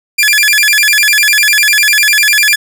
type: tone with vibrato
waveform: sawtooth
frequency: 2017 Hz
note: B6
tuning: 36 cents sharp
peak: -3 dBFS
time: 0.18-2.56 s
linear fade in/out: 10 ms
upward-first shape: square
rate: 10 Hz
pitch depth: 290 cents each way
effects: none